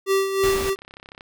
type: tone with tremolo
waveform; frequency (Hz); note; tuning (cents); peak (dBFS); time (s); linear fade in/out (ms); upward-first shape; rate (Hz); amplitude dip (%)
square; 388.6; G4; -15; -17; 0.06-0.76; 50; sine; 3.1; 60
type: noise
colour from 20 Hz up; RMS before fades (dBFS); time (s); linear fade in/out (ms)
pink; -29; 0.43-0.7; 5
type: click train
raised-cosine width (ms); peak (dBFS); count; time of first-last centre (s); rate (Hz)
0.3; -25; 22; 0.58-1.209; 33.4
effects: none